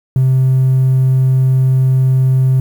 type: tone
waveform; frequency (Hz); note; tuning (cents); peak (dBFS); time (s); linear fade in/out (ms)
triangle; 130.81; C3; 0; -5; 0.16-2.6; 2
effects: tanh soft clip ceiling -4 dBFS + 7-bit